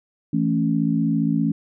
sine chord, A major, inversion second, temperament equal, 164.81 / 220 / 277.2 Hz, E3 / A3 / C#4, 0 / 0 / 0 cents, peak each -22 / -22 / -22 dBFS, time 0.33-1.52 s, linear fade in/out 5 ms, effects none

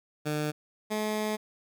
15% pulse tone pair in turn, 150.8 / 213.9 Hz, D3 / A3, +46 / -49 cents, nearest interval tritone, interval 605 cents, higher second, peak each -22 dBFS, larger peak neither, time 0.25-0.52 / 0.9-1.37 s, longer second, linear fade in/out 20 ms, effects none

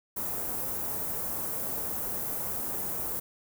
white band-stop noise, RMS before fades -33 dBFS, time 0.16-3.2 s, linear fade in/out 10 ms, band 870 to 14000 Hz, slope 12 dB/octave, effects none

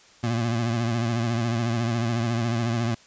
25% pulse tone with vibrato, 116.54 Hz, A#2, in tune, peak -19 dBFS, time 0.23-2.95 s, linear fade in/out 10 ms, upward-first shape triangle, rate 14 Hz, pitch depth 76 cents each way, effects white hiss -53 dBFS RMS until 3.06 s + resampled to 16000 Hz

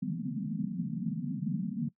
white band-pass noise, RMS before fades -34 dBFS, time 0.02-1.89 s, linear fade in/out 10 ms, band 140 to 250 Hz, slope 96 dB/octave, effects noise-tail reverb RT60 0.1 s tail -21 dB re dry

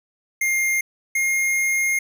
square tone pair in turn, 2118 / 2133 Hz, C7 / C7, +21 / +33 cents, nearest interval unison, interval 12 cents, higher second, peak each -19 dBFS, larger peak neither, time 0.41-0.81 / 1.15-1.99 s, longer second, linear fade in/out 5 ms, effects none

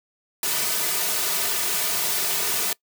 white noise with comb filter, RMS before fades -24 dBFS, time 0.43-2.73 s, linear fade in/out 2 ms, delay 3.7 ms, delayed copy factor -0.85, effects noise-tail reverb RT60 0.1 s tail -23 dB re dry + high-pass 200 Hz 12 dB/octave

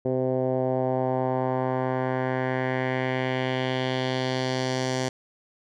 10% pulse tone with low-pass filter sweep, 129.2 Hz, C3, 21 cents flat, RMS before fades -26 dBFS, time 0.05-5.09 s, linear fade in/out 5 ms, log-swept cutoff 480 to 6400 Hz, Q 1.9, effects none

